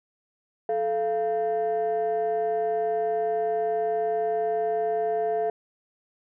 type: tone pair together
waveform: sine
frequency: 434.7 / 690 Hz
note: A4 / F5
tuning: -21 / -21 cents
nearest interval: minor sixth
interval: 800 cents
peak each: -24 dBFS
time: 0.69-5.5 s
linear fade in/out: 2 ms
effects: tanh soft clip ceiling -19 dBFS